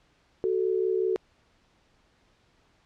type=tone pair together; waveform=sine; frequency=374.6 / 440 Hz; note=F#4 / A4; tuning=+21 / 0 cents; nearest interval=minor third; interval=279 cents; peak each=-25 / -27 dBFS; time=0.44-1.16 s; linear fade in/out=0 ms; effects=pink hiss -65 dBFS RMS until 2.85 s + low-pass 5000 Hz 12 dB/octave